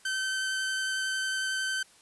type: tone with vibrato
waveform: sawtooth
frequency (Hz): 1540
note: G6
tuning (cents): -31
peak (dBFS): -25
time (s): 0.05-1.83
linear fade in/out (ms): 5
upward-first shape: triangle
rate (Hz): 11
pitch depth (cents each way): 9
effects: white hiss -58 dBFS RMS until 2.01 s + resampled to 24000 Hz